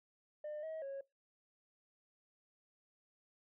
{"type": "tone with pitch steps", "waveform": "sine", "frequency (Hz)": [602, 637, 549], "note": ["D5", "D#5", "C#5"], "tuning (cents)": [43, 41, -17], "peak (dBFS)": -39, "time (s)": [0.44, 1.01], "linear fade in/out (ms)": 5, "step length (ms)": 190, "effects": ["noise-tail reverb RT60 0.2 s tail -23 dB re dry", "tanh soft clip ceiling -40 dBFS"]}